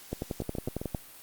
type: two click trains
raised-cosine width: 2 ms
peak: -21 / -18 dBFS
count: 5 / 10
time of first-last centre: 0.42-0.947 / 0.13-0.948 s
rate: 7.59 / 11 Hz
effects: white hiss -50 dBFS RMS until 1.22 s + Opus 48 kbps